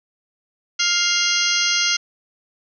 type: harmonic tone with a mistuned harmonic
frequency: 700 Hz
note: F5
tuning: 4 cents sharp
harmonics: 2 / 3 / 4 / 5 / 6 / 7 / 8 / 9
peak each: -25 / -25 / -25 / -25 / -25 / -25 / -25 / -25 dBFS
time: 0.79-1.97 s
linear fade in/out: 10 ms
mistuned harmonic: 5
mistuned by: -110 cents
effects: none